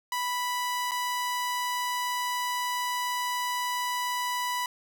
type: tone with dropouts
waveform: sawtooth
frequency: 987 Hz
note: B5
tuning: 1 cent flat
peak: -24 dBFS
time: 0.12-4.66 s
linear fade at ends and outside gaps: 2 ms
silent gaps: 0.911-0.917 s
effects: none